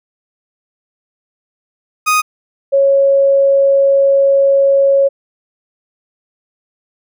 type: tone pair in turn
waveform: 30% pulse / sine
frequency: 1244.5 / 551.3 Hz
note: D#6 / C#5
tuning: 0 / -10 cents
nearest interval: octave + major second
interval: 1410 cents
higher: first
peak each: -7 dBFS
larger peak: neither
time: 2.06-2.22 / 2.72-5.09 s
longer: second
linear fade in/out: 20 ms
effects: none